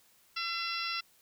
harmonic tone with a mistuned harmonic, 677 Hz, E5, 46 cents sharp, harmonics 2 / 3 / 4 / 5 / 6 / 7 / 8, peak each -38 / -42 / -38 / -43 / -42 / -41 / -42 dBFS, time 0.36-1.01 s, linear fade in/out 10 ms, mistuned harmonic 7, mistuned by +26 cents, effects white hiss -65 dBFS RMS until 1.21 s

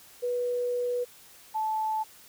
sine tone pair in turn, 489.3 / 871.8 Hz, B4 / A5, -16 / -16 cents, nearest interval minor seventh, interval 1000 cents, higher second, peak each -26 dBFS, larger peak neither, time 0.22-1.05 / 1.54-2.04 s, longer first, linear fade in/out 20 ms, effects white hiss -53 dBFS RMS until 2.28 s

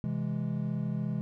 triangle chord, C augmented, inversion none, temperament equal, 130.81 / 164.81 / 207.7 Hz, C3 / E3 / G#3, 0 / 0 / 0 cents, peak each -32 dBFS, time 0.04-1.21 s, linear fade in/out 0 ms, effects none

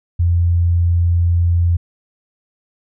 sine tone, 86.1 Hz, F2, 24 cents flat, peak -11 dBFS, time 0.19-1.77 s, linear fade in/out 10 ms, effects none

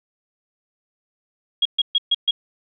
sine tone bursts, 3291 Hz, G#7, 16 cents flat, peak -14 dBFS, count 5, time 1.62-2.31 s, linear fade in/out 5 ms, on 34 ms, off 130 ms, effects none

